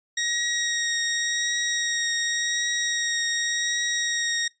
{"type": "tone with vibrato", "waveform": "15% pulse", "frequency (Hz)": 1884, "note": "A#6", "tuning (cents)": 18, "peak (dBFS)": -17, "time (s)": [0.17, 4.48], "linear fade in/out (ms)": 5, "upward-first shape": "triangle", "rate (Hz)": 0.89, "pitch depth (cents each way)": 15, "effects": ["noise-tail reverb RT60 0.2 s tail -23 dB re dry", "resampled to 16000 Hz"]}